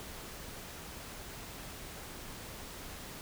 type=silence; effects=pink hiss -46 dBFS RMS until 3.21 s